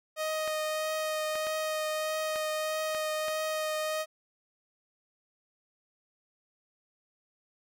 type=tone with vibrato; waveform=sawtooth; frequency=622.3 Hz; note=D#5; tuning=in tune; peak=-26 dBFS; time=0.16-4.06 s; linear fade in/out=50 ms; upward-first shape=triangle; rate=1.6 Hz; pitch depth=13 cents each way
type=clicks; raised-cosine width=0.3 ms; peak=-24 dBFS; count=6; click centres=0.477 / 1.355 / 1.469 / 2.359 / 2.948 / 3.283 s
effects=none